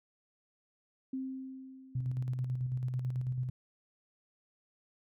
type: tone with exponential decay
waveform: sine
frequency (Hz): 263.1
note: C4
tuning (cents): +10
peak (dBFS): -33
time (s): 1.13-2.79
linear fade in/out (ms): 5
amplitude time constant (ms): 360
type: tone with tremolo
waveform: sine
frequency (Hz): 126.7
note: B2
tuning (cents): +45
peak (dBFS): -30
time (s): 1.95-3.5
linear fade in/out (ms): 5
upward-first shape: square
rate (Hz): 9.1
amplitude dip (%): 40
effects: none